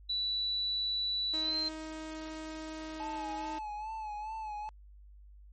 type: tone with pitch glide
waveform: sine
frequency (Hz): 3951 to 4124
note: B7 to C8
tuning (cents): 0 to -26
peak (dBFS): -30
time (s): 0.09-1.69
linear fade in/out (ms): 10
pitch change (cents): +74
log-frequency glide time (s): 1.43-1.56
type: tone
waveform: sawtooth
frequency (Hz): 314.8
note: D#4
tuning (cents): +20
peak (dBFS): -36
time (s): 1.33-3.59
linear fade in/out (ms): 10
type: tone with vibrato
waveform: triangle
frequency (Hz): 860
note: A5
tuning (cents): -40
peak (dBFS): -35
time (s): 3-4.69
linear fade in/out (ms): 0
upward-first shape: sine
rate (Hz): 2.4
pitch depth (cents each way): 53
effects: added 50 Hz sine -51 dBFS peak until 5.52 s + MP3 32 kbps